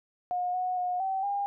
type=tone with pitch steps; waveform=sine; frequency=719 / 733 / 722 / 768 / 805 Hz; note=F#5 / F#5 / F#5 / G5 / G5; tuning=-50 / -16 / -43 / -36 / +46 cents; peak=-27 dBFS; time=0.31-1.46 s; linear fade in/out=0 ms; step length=230 ms; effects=none